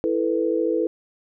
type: chord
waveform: sine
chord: E suspended fourth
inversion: none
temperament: equal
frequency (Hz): 329.6 / 440 / 493.9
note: E4 / A4 / B4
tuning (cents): 0 / 0 / 0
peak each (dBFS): -23 / -24 / -24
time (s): 0.04-0.87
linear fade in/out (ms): 0
effects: none